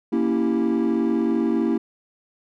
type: chord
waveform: triangle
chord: A# diminished seventh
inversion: none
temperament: equal with one note detuned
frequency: 233.1 / 277.2 / 328.5 / 392 Hz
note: A#3 / C#4 / E4 / G4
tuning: 0 / 0 / -6 / 0 cents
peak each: -20 / -23 / -20 / -25 dBFS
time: 0.12-1.78 s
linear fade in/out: 10 ms
effects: tanh soft clip ceiling -11 dBFS